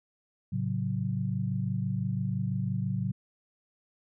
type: chord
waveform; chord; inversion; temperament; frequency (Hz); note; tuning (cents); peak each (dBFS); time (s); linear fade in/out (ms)
sine; F# minor; first; equal with one note detuned; 110 / 135.97 / 185; A2 / C#3 / F#3; 0 / -33 / 0; -32; 0.52-3.12; 10
effects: none